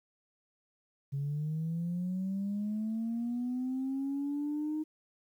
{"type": "linear sweep", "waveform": "sine", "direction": "up", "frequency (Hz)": [137.1, 311.1], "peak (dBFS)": -30, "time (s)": [1.12, 4.84], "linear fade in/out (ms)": 20, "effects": ["tanh soft clip ceiling -28 dBFS", "11-bit"]}